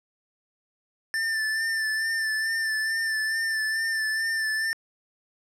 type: tone with vibrato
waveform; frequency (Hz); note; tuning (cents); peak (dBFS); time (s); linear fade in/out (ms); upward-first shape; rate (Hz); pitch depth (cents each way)
square; 1776; A6; +16; -25; 1.14-4.73; 0; sine; 2.3; 30
effects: low-pass 10000 Hz 12 dB/octave